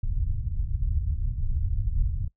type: low-pass noise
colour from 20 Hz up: pink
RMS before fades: -26 dBFS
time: 0.03-2.28 s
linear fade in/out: 5 ms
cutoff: 100 Hz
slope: 24 dB/octave
effects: noise-tail reverb RT60 0.1 s tail -21 dB re dry